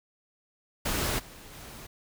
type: noise with level steps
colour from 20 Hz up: pink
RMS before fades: -29 / -48 / -45 dBFS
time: 0.85-1.87 s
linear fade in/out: 10 ms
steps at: 1.18 / 1.52 s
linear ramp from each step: 20 ms
effects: none